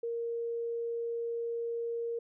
sine tone, 466.2 Hz, A#4, in tune, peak -32 dBFS, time 0.03-2.19 s, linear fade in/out 5 ms, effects none

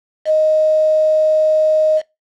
sine tone with quantisation, 622.3 Hz, D#5, in tune, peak -10 dBFS, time 0.25-2.02 s, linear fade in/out 50 ms, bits 5, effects noise-tail reverb RT60 0.2 s tail -21 dB re dry + low-pass 4000 Hz 12 dB/octave

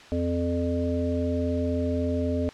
harmonic tone with a mistuned harmonic, 86.1 Hz, F2, 24 cents flat, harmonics 1 / 3 / 5 / 7, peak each -28 / -27 / -32 / -31 dBFS, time 0.12-2.49 s, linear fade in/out 0 ms, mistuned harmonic 5, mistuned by +15 cents, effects white hiss -47 dBFS RMS until 2.53 s + low-pass 4000 Hz 12 dB/octave

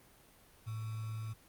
sine tone with sample-and-hold, 110 Hz, A2, in tune, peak -37 dBFS, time 0.66-1.34 s, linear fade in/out 20 ms, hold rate 1225 Hz, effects pink hiss -62 dBFS RMS until 1.48 s + Opus 32 kbps

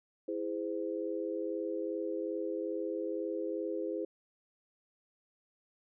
sine chord, E augmented, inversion none, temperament just, 329.6 / 412 / 515 Hz, E4 / G#4 / B#4, 0 / -14 / -28 cents, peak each -37 / -38 / -38 dBFS, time 0.28-4.05 s, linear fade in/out 5 ms, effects none

